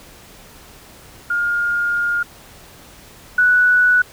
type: tone pair in turn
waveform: sine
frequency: 1417 / 1477.6 Hz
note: F6 / F#6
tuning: +25 / -3 cents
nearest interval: minor second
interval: 72 cents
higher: second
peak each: -16 / -10 dBFS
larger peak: second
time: 1.3-2.23 / 3.38-4.02 s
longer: first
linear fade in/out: 5 ms
effects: pink hiss -43 dBFS RMS until 4.12 s